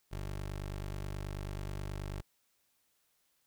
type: tone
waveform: 20% pulse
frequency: 49.31 Hz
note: G1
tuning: 11 cents sharp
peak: -33 dBFS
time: 0.11-2.22 s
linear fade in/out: 20 ms
effects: white hiss -75 dBFS RMS until 3.46 s